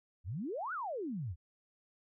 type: exponential two-way sweep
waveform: sine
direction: up then down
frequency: 74 to 1525 to 74 Hz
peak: -36 dBFS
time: 0.24-1.36 s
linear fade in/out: 50 ms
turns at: 0.73 s
effects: none